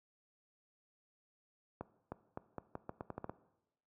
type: accelerating click train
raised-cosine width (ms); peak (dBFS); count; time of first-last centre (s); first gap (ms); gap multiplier
1; -27; 11; 1.81-3.296; 310; 0.82
effects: noise-tail reverb RT60 0.9 s tail -17 dB re dry + high-pass 80 Hz 12 dB/octave